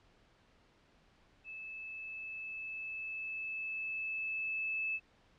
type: tone with level ramp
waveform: sine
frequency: 2615 Hz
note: E7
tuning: 15 cents flat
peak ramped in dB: -43 to -32 dBFS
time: 1.44-5 s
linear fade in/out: 50 ms
effects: pink hiss -67 dBFS RMS until 5.38 s + low-pass 4000 Hz 12 dB/octave